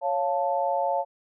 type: chord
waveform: sine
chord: Db augmented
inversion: none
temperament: equal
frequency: 554.4 / 698.5 / 880 Hz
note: Db5 / F5 / A5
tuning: 0 / 0 / 0 cents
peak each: -27 dBFS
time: 0.01-1.05 s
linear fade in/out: 50 ms
effects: none